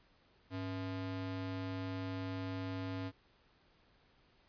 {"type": "ring-modulated tone", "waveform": "square", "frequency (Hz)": 188.9, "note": "F#3", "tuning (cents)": 36, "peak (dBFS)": -36, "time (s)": [0.5, 3.12], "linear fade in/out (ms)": 50, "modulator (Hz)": 86, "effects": ["pink hiss -69 dBFS RMS until 4.48 s", "resampled to 11025 Hz"]}